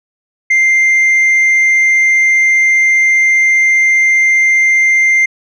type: tone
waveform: sine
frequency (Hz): 2095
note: C7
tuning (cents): +2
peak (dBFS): -4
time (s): 0.5-5.26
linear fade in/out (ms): 10
effects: tanh soft clip ceiling -6 dBFS